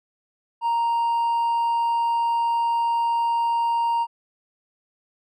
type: tone with hard clipping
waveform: sine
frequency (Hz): 932.3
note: A#5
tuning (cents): 0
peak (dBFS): -20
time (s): 0.61-4.07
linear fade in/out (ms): 50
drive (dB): 2
effects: none